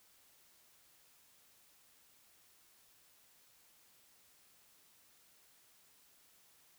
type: silence
effects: white hiss -67 dBFS RMS until 6.78 s